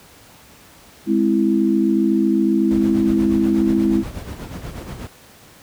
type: chord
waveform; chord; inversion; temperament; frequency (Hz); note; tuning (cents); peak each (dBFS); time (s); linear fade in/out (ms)
sine; Ab augmented; none; equal; 207.7 / 261.6 / 329.6; Ab3 / C4 / E4; 0 / 0 / 0; -18 / -20 / -17; 1.06-4.04; 50
type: noise with tremolo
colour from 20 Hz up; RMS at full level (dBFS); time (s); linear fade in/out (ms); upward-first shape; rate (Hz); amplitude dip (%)
brown; -25; 2.71-5.07; 0; sine; 8.3; 60
effects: pink hiss -46 dBFS RMS until 5.62 s + high-pass 60 Hz 12 dB/octave